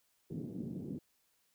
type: band-pass noise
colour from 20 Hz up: pink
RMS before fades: -42 dBFS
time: 0.3-0.99 s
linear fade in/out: 5 ms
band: 140 to 320 Hz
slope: 24 dB/octave
effects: white hiss -75 dBFS RMS until 1.54 s